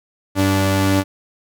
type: tone pair together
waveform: sawtooth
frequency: 96.4 / 290.7 Hz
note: G2 / D4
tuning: -28 / -18 cents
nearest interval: octave + perfect fifth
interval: 1910 cents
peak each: -13 dBFS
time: 0.35-1.04 s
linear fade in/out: 50 ms
effects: none

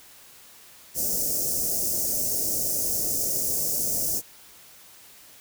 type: band-stop noise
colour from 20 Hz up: white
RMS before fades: -26 dBFS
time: 0.94-4.22 s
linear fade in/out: 50 ms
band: 660 to 5300 Hz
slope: 48 dB/octave
effects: white hiss -50 dBFS RMS until 5.4 s

